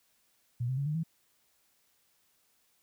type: tone with pitch steps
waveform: sine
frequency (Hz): 120.7 / 130.11 / 140.26 / 151.2 / 162.99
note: B2 / C3 / C#3 / D#3 / E3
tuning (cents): -39 / -9 / +21 / -49 / -19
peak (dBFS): -29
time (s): 0.6-1.035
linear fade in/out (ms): 10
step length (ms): 87
effects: white hiss -71 dBFS RMS until 2.82 s